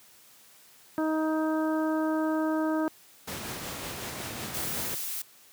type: harmonic tone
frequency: 314.1 Hz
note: D#4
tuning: 16 cents sharp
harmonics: 1 / 2 / 3 / 4 / 5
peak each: -26 / -32 / -36 / -38 / -40 dBFS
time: 0.98-2.88 s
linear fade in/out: 0 ms
type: noise with tremolo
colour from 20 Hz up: pink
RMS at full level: -35 dBFS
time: 3.27-4.95 s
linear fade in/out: 10 ms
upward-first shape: sine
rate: 5.4 Hz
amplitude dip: 25%
type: noise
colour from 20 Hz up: blue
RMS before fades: -34 dBFS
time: 4.54-5.22 s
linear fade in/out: 5 ms
effects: white hiss -56 dBFS RMS until 5.52 s + high-pass 100 Hz 12 dB/octave